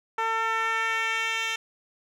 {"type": "tone with band-pass filter sweep", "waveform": "10% pulse", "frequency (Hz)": 449.5, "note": "A4", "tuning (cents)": 37, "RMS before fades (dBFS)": -27, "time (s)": [0.18, 1.56], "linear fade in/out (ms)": 5, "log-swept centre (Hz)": [1000, 3400], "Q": 1.3, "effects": []}